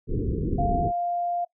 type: low-pass noise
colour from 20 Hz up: pink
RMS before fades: -26 dBFS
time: 0.07-0.92 s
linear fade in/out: 50 ms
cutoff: 470 Hz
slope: 96 dB/octave
type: tone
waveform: sine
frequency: 699 Hz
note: F5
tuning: 1 cent sharp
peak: -24 dBFS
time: 0.58-1.45 s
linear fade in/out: 10 ms
effects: noise-tail reverb RT60 0.1 s tail -21 dB re dry